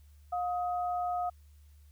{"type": "tone pair together", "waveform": "sine", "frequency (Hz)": [714, 1259.4], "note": ["F5", "D#6"], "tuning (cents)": [38, 21], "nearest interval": "minor seventh", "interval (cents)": 983, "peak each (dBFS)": [-30, -39], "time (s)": [0.32, 1.3], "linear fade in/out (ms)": 10, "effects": ["added 73 Hz sine -54 dBFS peak until 1.91 s", "white hiss -71 dBFS RMS until 1.91 s"]}